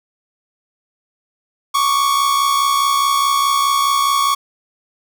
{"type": "tone pair together", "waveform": "45% pulse", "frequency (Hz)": [1109.9, 1174.7], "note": ["C#6", "D6"], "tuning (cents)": [2, 0], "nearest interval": "minor second", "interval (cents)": 98, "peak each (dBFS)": [-14, -21], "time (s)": [1.74, 4.35], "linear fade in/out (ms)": 10, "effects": []}